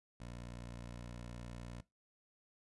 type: tone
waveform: 15% pulse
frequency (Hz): 59.4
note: A#1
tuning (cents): +33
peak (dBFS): -40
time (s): 0.2-1.81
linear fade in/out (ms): 5
effects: noise-tail reverb RT60 0.2 s tail -19 dB re dry + resampled to 24000 Hz